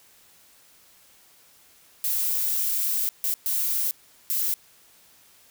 violet noise bursts at uneven times, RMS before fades -25 dBFS, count 4, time 2.04-3.09 / 3.24-3.34 / 3.46-3.91 / 4.3-4.54 s, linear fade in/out 0 ms, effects white hiss -56 dBFS RMS until 5.5 s

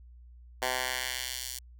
10% pulse tone with high-pass filter sweep, 127.5 Hz, C3, 44 cents flat, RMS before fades -34 dBFS, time 0.62-1.59 s, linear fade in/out 5 ms, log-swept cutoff 770 to 5900 Hz, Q 0.84, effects added 60 Hz sine -49 dBFS peak until 1.79 s

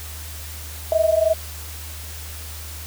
sine tone pair together, 630 / 652.8 Hz, D#5 / E5, +21 / -17 cents, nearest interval minor second, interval 62 cents, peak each -18 / -18 dBFS, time 0.92-1.34 s, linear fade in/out 2 ms, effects added 77 Hz sine -34 dBFS peak until 2.86 s + white hiss -37 dBFS RMS until 2.86 s

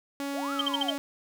sawtooth tone, 280 Hz, C#4, 18 cents sharp, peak -27 dBFS, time 0.2-0.98 s, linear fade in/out 0 ms
sine linear two-way sweep, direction up then down, 429 to 1400 to 509 Hz, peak -33 dBFS, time 0.33-0.98 s, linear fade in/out 50 ms, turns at 0.53 s
sine tone bursts, 3136 Hz, G7, in tune, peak -23 dBFS, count 5, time 0.59-0.904 s, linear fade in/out 5 ms, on 22 ms, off 51 ms
effects none

